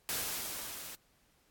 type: noise with level ramp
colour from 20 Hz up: white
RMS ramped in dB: -34 to -46 dBFS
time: 0.09-0.95 s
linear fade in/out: 0 ms
effects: pink hiss -70 dBFS RMS until 1.5 s + AAC 64 kbps